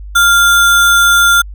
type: tone with sample-and-hold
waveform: sine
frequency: 1396.9 Hz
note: F6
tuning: in tune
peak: -5 dBFS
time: 0.15-1.42 s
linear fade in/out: 10 ms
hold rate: 4900 Hz
effects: added 50 Hz sine -25 dBFS peak until 1.54 s